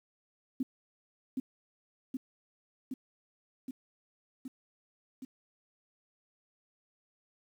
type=tone with echo; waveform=sine; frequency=260.2 Hz; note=C4; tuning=9 cents flat; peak=-28 dBFS; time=0.6-0.63 s; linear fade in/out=5 ms; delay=770 ms; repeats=6; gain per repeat=-2 dB; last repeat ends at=5.25 s; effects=10-bit